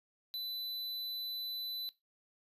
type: tone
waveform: square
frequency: 4000 Hz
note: B7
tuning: 21 cents sharp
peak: -38 dBFS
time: 0.34-1.89 s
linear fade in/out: 0 ms
effects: noise-tail reverb RT60 0.2 s tail -18 dB re dry + resampled to 32000 Hz